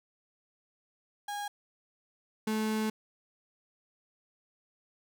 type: tone pair in turn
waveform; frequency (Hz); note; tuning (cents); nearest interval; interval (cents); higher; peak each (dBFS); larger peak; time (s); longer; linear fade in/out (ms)
35% pulse; 820 / 217.2; G#5 / A3; -22 / -22; octave + major seventh; 2300; first; -33 / -27; second; 1.28-1.48 / 2.47-2.9; second; 5
effects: none